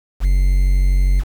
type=tone with quantisation; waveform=triangle; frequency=46.25 Hz; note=F#1; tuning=in tune; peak=-9 dBFS; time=0.2-1.24 s; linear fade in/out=50 ms; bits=6; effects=none